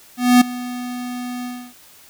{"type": "tone with ADSR envelope", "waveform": "square", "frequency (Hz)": 246.9, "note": "B3", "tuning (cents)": 0, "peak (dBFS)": -7, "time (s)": [0.17, 1.74], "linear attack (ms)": 240, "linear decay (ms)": 9, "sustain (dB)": -19, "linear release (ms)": 290, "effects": ["white hiss -47 dBFS RMS until 2.09 s"]}